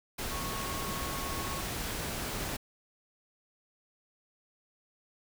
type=tone in noise; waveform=sine; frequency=1100 Hz; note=C#6; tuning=14 cents flat; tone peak=-40 dBFS; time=0.31-1.61 s; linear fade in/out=10 ms; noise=pink; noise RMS=-36 dBFS; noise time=0.18-2.57 s; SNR=-7 dB; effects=none